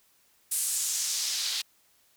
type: noise with band-pass filter sweep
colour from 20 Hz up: white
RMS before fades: -30 dBFS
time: 0.51-1.62 s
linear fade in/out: 10 ms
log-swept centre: 9700 to 3900 Hz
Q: 1.8
effects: white hiss -65 dBFS RMS until 2.16 s